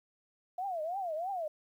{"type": "tone with vibrato", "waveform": "sine", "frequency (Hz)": 698.5, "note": "F5", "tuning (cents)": 0, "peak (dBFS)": -33, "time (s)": [0.58, 1.48], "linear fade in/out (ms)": 5, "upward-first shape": "triangle", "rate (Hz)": 3.1, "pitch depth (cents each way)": 260, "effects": ["11-bit"]}